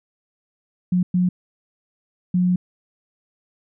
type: tone bursts at uneven times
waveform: sine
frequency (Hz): 180.3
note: F#3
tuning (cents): -45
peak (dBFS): -15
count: 3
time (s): 0.92-1.03 / 1.14-1.29 / 2.34-2.56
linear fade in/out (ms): 5
effects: none